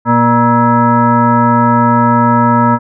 sine tone with frequency modulation, 594 Hz, D5, 20 cents sharp, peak -6 dBFS, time 0.05-2.79 s, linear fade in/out 50 ms, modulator 357 Hz, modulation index 2, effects none

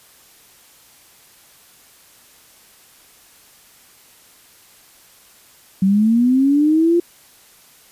sine linear sweep, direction up, 186.6 to 349.2 Hz, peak -11 dBFS, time 5.82-7 s, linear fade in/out 5 ms, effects white hiss -49 dBFS RMS until 7.91 s + resampled to 32000 Hz

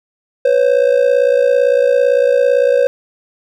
triangle ring-modulated tone, 523 Hz, C5, 1 cent flat, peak -4 dBFS, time 0.45-2.87 s, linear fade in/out 0 ms, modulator 28.9 Hz, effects none

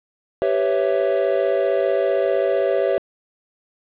triangle chord, C# half-diminished seventh, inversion second, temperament equal with one note detuned, 392 / 499 / 554.4 / 659.3 Hz, G4 / B4 / C#5 / E5, 0 / +18 / 0 / 0 cents, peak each -20 / -22 / -19 / -21 dBFS, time 0.42-2.98 s, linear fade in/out 0 ms, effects resampled to 8000 Hz + 7-bit

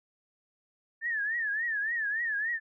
sine tone with vibrato, 1767 Hz, A6, 7 cents sharp, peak -28 dBFS, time 1.01-2.6 s, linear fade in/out 50 ms, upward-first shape triangle, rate 3.5 Hz, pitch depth 160 cents each way, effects none

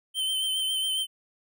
square tone with vibrato, 3093 Hz, G7, 24 cents flat, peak -26 dBFS, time 0.14-1.07 s, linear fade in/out 50 ms, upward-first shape sine, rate 7.3 Hz, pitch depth 25 cents each way, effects none

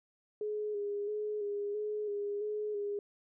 sine tone with vibrato, 415.3 Hz, G#4, in tune, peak -33 dBFS, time 0.41-2.99 s, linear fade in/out 2 ms, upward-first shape square, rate 1.5 Hz, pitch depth 29 cents each way, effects none

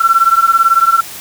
sine beating tone pair, 1341 / 1359 Hz, E6 / F6, +29 / -48 cents, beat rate 18 Hz, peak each -10 dBFS, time 0-1.01 s, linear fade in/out 10 ms, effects white hiss -29 dBFS RMS until 1.2 s

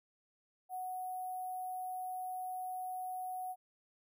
sine tone with sample-and-hold, 740 Hz, F#5, in tune, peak -38 dBFS, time 0.69-3.56 s, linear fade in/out 50 ms, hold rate 11025 Hz, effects none

